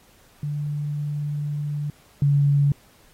sine tone pair in turn, 146.9 / 142.47 Hz, D3 / C#3, +1 / +48 cents, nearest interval minor second, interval 53 cents, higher first, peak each -24 / -15 dBFS, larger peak second, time 0.43-1.9 / 2.22-2.72 s, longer first, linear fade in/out 2 ms, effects pink hiss -56 dBFS RMS until 3.13 s + AAC 48 kbps

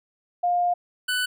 sine / 25% pulse tone pair in turn, 707 / 1493.8 Hz, F5 / F#6, +21 / +16 cents, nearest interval octave + minor second, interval 1295 cents, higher second, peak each -19 dBFS, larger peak neither, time 0.43-0.74 / 1.08-1.26 s, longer first, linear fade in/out 10 ms, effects none

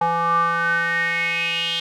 square tone with band-pass filter sweep, 168.4 Hz, E3, 37 cents sharp, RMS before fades -21 dBFS, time 0.01-1.8 s, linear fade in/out 5 ms, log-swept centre 910 to 3300 Hz, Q 7.3, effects none

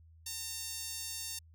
sawtooth tone with high-pass filter, 910 Hz, A#5, 42 cents flat, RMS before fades -41 dBFS, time 0.26-1.39 s, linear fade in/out 5 ms, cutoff 5600 Hz, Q 1.1, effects added 81 Hz sine -56 dBFS peak until 1.54 s

